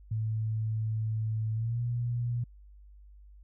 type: tone with pitch glide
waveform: sine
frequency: 110 to 119.96 Hz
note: A2 to B2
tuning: 0 to -50 cents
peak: -28 dBFS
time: 0.11-2.44 s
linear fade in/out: 5 ms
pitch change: +150 cents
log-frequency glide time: 1.54-1.81 s
effects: added 50 Hz sine -50 dBFS peak until 3.43 s